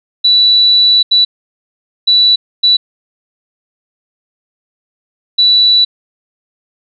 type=tone bursts at uneven times; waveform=sine; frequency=3951 Hz; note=B7; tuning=in tune; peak=-5 dBFS; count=5; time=0.24-1.03 / 1.11-1.25 / 2.07-2.36 / 2.63-2.77 / 5.38-5.85 s; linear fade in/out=10 ms; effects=none